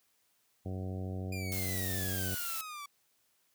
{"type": "harmonic tone", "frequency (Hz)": 93.4, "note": "F#2", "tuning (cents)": 17, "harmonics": [1, 2, 3, 4, 5, 6, 7, 8], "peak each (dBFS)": [-36, -42, -46, -48, -50, -52, -53, -54], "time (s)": [0.65, 2.35], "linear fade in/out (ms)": 10}
{"type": "exponential sweep", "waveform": "sawtooth", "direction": "down", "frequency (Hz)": [2436, 1137], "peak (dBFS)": -38, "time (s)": [1.32, 2.86], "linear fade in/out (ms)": 5}
{"type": "noise", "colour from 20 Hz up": "blue", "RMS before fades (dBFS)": -38, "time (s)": [1.52, 2.61], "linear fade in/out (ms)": 0}
{"effects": ["white hiss -73 dBFS RMS until 3.54 s", "high-pass 60 Hz 12 dB/octave"]}